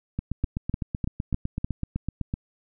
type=two click trains; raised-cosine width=5 ms; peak=-15 / -13 dBFS; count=18 / 5; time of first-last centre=0.19-2.339 / 0.44-1.645 s; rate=7.91 / 3.32 Hz; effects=none